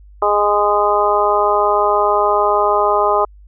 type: harmonic tone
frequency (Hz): 206.4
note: G#3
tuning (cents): -10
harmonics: 2 / 3 / 4 / 5 / 6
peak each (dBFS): -18 / -18 / -18 / -18 / -18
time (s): 0.22-3.25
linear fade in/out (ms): 5
effects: added 50 Hz sine -39 dBFS peak until 3.47 s